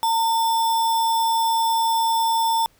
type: tone with sample-and-hold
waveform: sine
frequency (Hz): 908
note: A#5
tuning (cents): -46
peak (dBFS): -17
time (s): 0.03-2.66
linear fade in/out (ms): 0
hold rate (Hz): 4410
effects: pink hiss -59 dBFS RMS until 2.79 s